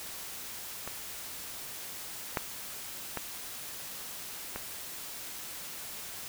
clicks, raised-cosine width 0.5 ms, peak -22 / -13 / -18 / -20 dBFS, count 4, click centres 0.876 / 2.372 / 3.173 / 4.56 s, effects white hiss -42 dBFS RMS until 6.28 s

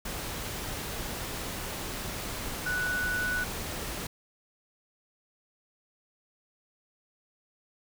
sine tone in noise, 1480 Hz, F#6, in tune, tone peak -28 dBFS, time 2.66-3.44 s, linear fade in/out 5 ms, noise pink, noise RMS -36 dBFS, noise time 0.05-4.07 s, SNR +5 dB, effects none

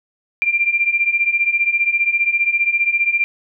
sine beating tone pair, 2367 / 2382 Hz, D7 / D7, +13 / +24 cents, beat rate 15 Hz, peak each -19 / -16 dBFS, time 0.42-3.24 s, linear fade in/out 0 ms, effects none

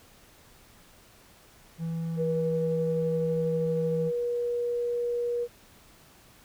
triangle tone, 164.81 Hz, E3, in tune, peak -27 dBFS, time 1.78-4.12 s, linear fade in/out 50 ms
sine tone with pitch glide, 482.8 to 478.9 Hz, B4 to A#4, -39 to +47 cents, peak -26 dBFS, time 2.16-5.48 s, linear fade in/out 50 ms, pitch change -14 cents, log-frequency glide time 2.82-5.32 s
effects pink hiss -56 dBFS RMS until 6.44 s

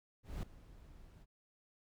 brown noise with ADSR envelope, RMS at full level -39 dBFS, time 0.23-1.26 s, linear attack 200 ms, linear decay 3 ms, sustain -18 dB, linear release 41 ms, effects none

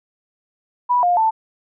sine tone with pitch steps, 981 / 708 / 886 Hz, B5 / F5 / A5, -12 / +23 / +12 cents, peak -13 dBFS, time 0.89-1.31 s, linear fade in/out 20 ms, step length 140 ms, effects none

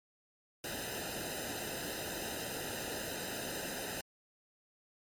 pink noise with comb filter, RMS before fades -40 dBFS, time 0.64-4.01 s, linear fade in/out 2 ms, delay 0.89 ms, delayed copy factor -0.9, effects MP3 64 kbps

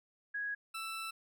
sine / 20% pulse tone pair in turn, 1660 / 1325.9 Hz, G#6 / E6, -1 / +10 cents, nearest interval major third, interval 389 cents, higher first, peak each -35 / -34 dBFS, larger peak second, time 0.34-0.55 / 0.74-1.11 s, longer second, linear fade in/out 10 ms, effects none

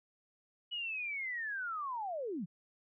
sine linear sweep, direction down, 2951 to 148 Hz, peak -36 dBFS, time 0.71-2.46 s, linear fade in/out 20 ms, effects none

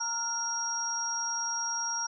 sine tone cluster, 925 / 1398 / 5630 Hz, A#5 / F6 / F8, -14 / +1 / +13 cents, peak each -36 / -37 / -31 dBFS, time 0-2.07 s, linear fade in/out 10 ms, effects none

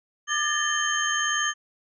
sine tone cluster, 1202 / 1721 / 1802 / 3090 / 6440 Hz, D6 / A6 / A6 / G7 / G8, +40 / -39 / +41 / -26 / +46 cents, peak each -29 dBFS, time 0.27-1.54 s, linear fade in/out 50 ms, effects none

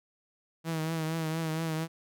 sawtooth tone with vibrato, 160.8 Hz, E3, 43 cents flat, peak -26 dBFS, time 0.64-1.88 s, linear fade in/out 50 ms, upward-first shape triangle, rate 4.3 Hz, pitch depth 51 cents each way, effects none

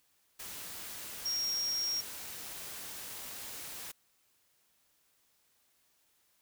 sine tone in noise, 5588 Hz, F8, in tune, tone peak -31 dBFS, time 1.25-2.01 s, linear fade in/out 10 ms, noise white, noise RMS -44 dBFS, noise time 0.39-3.92 s, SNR +10 dB, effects white hiss -72 dBFS RMS until 6.41 s

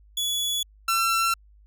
sawtooth tone pair in turn, 3400 / 1349.3 Hz, G#7 / E6, +40 / +40 cents, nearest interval octave + major third, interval 1600 cents, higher first, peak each -21 / -17 dBFS, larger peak second, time 0.17-0.63 / 0.88-1.34 s, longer neither, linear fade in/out 5 ms, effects added 51 Hz sine -51 dBFS peak until 1.66 s

